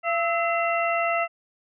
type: harmonic tone with a mistuned harmonic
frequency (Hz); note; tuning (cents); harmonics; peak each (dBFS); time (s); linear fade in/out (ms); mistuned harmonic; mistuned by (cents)
680; F5; -46; 1 / 2 / 3 / 4; -24 / -27 / -29 / -30; 0.03-1.28; 50; 2; -68
effects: none